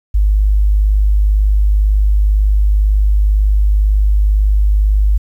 sine tone, 51 Hz, G#1, 31 cents flat, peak -8 dBFS, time 0.14-5.18 s, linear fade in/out 10 ms, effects 8-bit

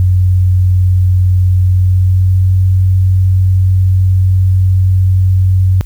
sine tone with pitch glide, 91.8 to 93.4 Hz, F#2 to F#2, -13 to +17 cents, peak -6 dBFS, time 0-5.81 s, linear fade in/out 0 ms, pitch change +30 cents, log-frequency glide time 1.62-2.6 s, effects added 50 Hz sine -23 dBFS peak until 5.85 s + white hiss -47 dBFS RMS until 5.85 s

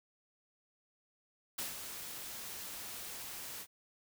white noise with ADSR envelope, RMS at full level -38 dBFS, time 1.58-3.67 s, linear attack 7 ms, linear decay 140 ms, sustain -7 dB, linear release 61 ms, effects none

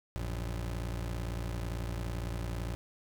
25% pulse tone pair together, 57.81 / 92.4 Hz, A#1 / F#2, -14 / -2 cents, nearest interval minor sixth, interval 812 cents, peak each -31 / -39 dBFS, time 0.16-2.75 s, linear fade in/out 0 ms, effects none

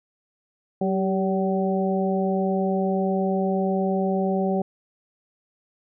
harmonic tone with a mistuned harmonic, 190 Hz, F#3, 46 cents sharp, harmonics 1 / 2 / 3 / 4, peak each -23 / -26 / -28 / -29 dBFS, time 0.81-4.62 s, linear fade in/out 5 ms, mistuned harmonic 2, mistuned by +38 cents, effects none

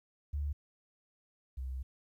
sine tone pair in turn, 72.5 / 64.93 Hz, D2 / C2, -22 / -13 cents, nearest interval major second, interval 191 cents, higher first, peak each -32 / -36 dBFS, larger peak first, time 0.33-0.53 / 1.57-1.83 s, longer second, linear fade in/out 10 ms, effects 12-bit

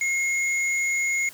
sine tone pair together, 2152 / 6818 Hz, C7 / G#8, +48 / +45 cents, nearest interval octave + minor sixth, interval 1997 cents, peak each -22 / -30 dBFS, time 0.01-1.29 s, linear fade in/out 2 ms, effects white hiss -46 dBFS RMS until 1.33 s

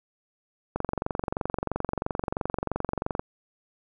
click train, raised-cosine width 1 ms, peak -13 dBFS, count 57, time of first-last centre 0.76-3.195 s, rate 23 Hz, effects none

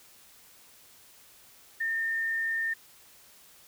sine tone with frequency modulation, 1815 Hz, A#6, 47 cents flat, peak -27 dBFS, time 1.8-2.74 s, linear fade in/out 10 ms, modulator 74.2 Hz, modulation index 0.25, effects white hiss -56 dBFS RMS until 3.67 s

